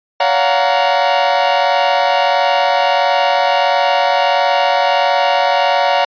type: chord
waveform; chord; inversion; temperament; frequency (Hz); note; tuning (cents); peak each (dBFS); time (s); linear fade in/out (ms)
40% pulse; Gb major seventh; second; equal with one note detuned; 567 / 698.5 / 740 / 932.3; Db5 / F5 / Gb5 / Bb5; +39 / 0 / 0 / 0; -16; 0.2-6.05; 5
effects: resampled to 11025 Hz